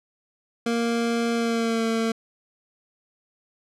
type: tone with pitch glide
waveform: 25% pulse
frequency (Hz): 233.1 to 226.2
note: A#3 to A3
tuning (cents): 0 to +48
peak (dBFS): -18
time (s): 0.66-2.12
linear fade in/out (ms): 5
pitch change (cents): -52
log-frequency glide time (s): 1.34-1.85
effects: low-pass 8000 Hz 12 dB/octave